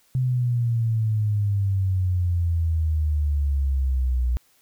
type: exponential sweep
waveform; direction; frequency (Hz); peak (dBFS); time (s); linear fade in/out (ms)
sine; down; 129.4 to 60.2; -19; 0.15-4.37; 0
effects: white hiss -61 dBFS RMS until 4.61 s